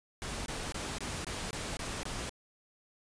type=noise bursts; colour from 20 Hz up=pink; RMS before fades=-38 dBFS; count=8; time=0.22-2.294 s; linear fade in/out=0 ms; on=240 ms; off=22 ms; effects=resampled to 22050 Hz